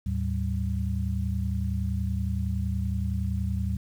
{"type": "tone cluster", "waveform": "sine", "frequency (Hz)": [76.7, 107.4, 191.7], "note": ["D#2", "A2", "G3"], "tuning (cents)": [-24, -41, -38], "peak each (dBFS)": [-28, -30, -32], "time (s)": [0.06, 3.77], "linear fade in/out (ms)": 5, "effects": ["9-bit"]}